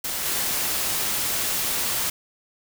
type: noise with level steps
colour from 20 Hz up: white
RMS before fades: -28 / -25 dBFS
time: 0.04-2.1 s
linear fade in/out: 5 ms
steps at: 0.24 s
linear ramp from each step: 20 ms
effects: none